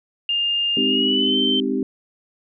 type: tone with pitch glide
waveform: sine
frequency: 2813 to 3103 Hz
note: F7 to G7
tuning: +12 to -18 cents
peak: -18 dBFS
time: 0.29-1.6 s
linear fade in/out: 2 ms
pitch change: +170 cents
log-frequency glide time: 0.86-1.38 s
type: chord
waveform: sine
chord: Ab major seventh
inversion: none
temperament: equal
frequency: 207.7 / 261.6 / 311.1 / 392 Hz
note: Ab3 / C4 / Eb4 / G4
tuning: 0 / 0 / 0 / 0 cents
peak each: -27 / -22 / -27 / -25 dBFS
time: 0.77-1.83 s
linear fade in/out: 2 ms
effects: none